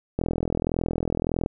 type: click train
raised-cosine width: 2 ms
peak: -11 dBFS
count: 54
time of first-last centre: 0.19-1.461 s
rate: 41.7 Hz
effects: none